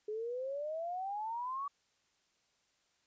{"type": "exponential sweep", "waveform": "sine", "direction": "up", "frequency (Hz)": [417.9, 1149], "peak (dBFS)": -36, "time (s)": [0.08, 1.68], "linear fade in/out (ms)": 5, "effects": ["white hiss -75 dBFS RMS until 3.06 s", "resampled to 16000 Hz"]}